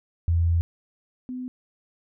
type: tone pair in turn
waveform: sine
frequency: 84.3 / 252.6 Hz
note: E2 / B3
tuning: +39 / +39 cents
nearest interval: octave + perfect fifth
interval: 1900 cents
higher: second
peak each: -18 / -30 dBFS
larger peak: first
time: 0.28-0.61 / 1.29-1.48 s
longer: first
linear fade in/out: 0 ms
effects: none